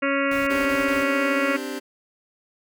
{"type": "harmonic tone", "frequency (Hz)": 277.2, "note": "C#4", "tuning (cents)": 0, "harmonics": [1, 2, 4, 5, 6, 7, 8, 9, 10], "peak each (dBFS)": [-25, -25, -31, -28, -33, -30, -31, -34, -34], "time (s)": [0.02, 1.57], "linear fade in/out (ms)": 10}
{"type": "noise bursts", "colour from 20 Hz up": "pink", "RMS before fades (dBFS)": -38, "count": 4, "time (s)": [0.31, 1.037], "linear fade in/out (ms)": 5, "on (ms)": 160, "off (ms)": 29}
{"type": "chord", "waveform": "sawtooth", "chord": "C suspended second", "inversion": "none", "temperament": "just", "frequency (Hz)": [261.6, 294.3, 392.4], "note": ["C4", "D4", "G4"], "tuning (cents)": [0, 4, 2], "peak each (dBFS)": [-28, -29, -29], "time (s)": [0.49, 1.8], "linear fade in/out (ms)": 20}
{"effects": []}